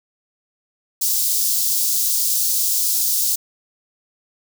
white high-pass noise, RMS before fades -19 dBFS, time 1.01-3.36 s, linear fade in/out 10 ms, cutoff 4600 Hz, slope 24 dB/octave, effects none

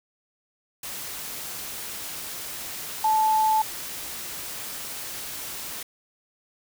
sine tone in noise, 872 Hz, A5, 16 cents flat, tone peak -18 dBFS, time 3.04-3.62 s, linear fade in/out 5 ms, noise white, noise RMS -35 dBFS, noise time 0.83-5.83 s, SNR +14 dB, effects none

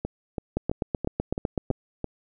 two click trains, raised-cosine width 2 ms, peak -11 / -15 dBFS, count 10 / 7, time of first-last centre 0.57-1.704 / 0.05-2.043 s, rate 7.94 / 3.01 Hz, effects none

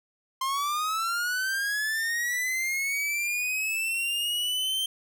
45% pulse linear sweep, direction up, 1046.5 to 3144 Hz, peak -26 dBFS, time 0.41-4.86 s, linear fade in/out 5 ms, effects none

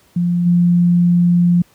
sine tone with level steps, 174.61 Hz, F3, in tune, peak -13 / -9 dBFS, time 0.16-1.62 s, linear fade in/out 5 ms, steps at 0.45 s, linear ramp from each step 20 ms, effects pink hiss -53 dBFS RMS until 1.74 s + high-pass 60 Hz 12 dB/octave

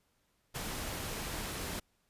pink noise with ADSR envelope, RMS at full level -36 dBFS, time 0.54-1.8 s, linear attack 23 ms, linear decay 18 ms, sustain -3 dB, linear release 10 ms, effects pink hiss -75 dBFS RMS until 2.09 s + resampled to 32000 Hz

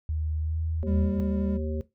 sine tone with pitch glide, 77.78 to 80.62 Hz, D#2 to E2, 0 to -38 cents, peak -26 dBFS, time 0.09-1.2 s, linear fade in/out 0 ms, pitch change +62 cents, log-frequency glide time 0.42-0.59 s
harmonic tone, 77.3 Hz, D#2, 11 cents flat, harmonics 1 / 3 / 5 / 7, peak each -29 / -34 / -36 / -37 dBFS, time 0.83-1.81 s, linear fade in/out 0 ms
triangle tone with vibrato, 199.2 Hz, G3, 28 cents sharp, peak -25 dBFS, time 0.86-1.58 s, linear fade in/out 20 ms, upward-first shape triangle, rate 11 Hz, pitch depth 29 cents each way
effects noise-tail reverb RT60 0.2 s tail -18 dB re dry

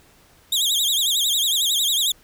sawtooth tone with vibrato, 3520 Hz, A7, in tune, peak -15 dBFS, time 0.52-2.12 s, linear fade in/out 5 ms, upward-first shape sine, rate 11 Hz, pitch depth 180 cents each way, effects pink hiss -54 dBFS RMS until 2.23 s

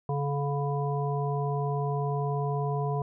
harmonic tone with a mistuned harmonic, 141.7 Hz, C#3, 38 cents sharp, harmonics 1 / 3 / 5 / 7, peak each -28 / -33 / -35 / -36 dBFS, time 0.09-3.02 s, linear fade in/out 2 ms, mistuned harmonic 3, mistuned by +19 cents, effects none

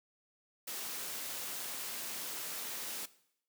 white high-pass noise, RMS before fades -41 dBFS, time 0.67-3.06 s, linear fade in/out 10 ms, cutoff 180 Hz, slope 12 dB/octave, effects noise-tail reverb RT60 0.7 s tail -18 dB re dry

